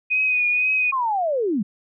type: tone with vibrato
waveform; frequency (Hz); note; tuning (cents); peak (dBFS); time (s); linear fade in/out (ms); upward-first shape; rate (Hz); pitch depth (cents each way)
sine; 2489; D#7; 0; -17; 0.1-0.92; 20; triangle; 2; 41
type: linear sweep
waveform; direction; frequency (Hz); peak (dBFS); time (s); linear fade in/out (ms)
sine; down; 1101 to 180.3; -19; 0.92-1.63; 10
effects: none